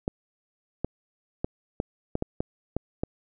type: clicks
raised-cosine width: 2 ms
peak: -13 dBFS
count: 9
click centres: 0.079 / 0.846 / 1.445 / 1.801 / 2.154 / 2.224 / 2.405 / 2.766 / 3.035 s
effects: none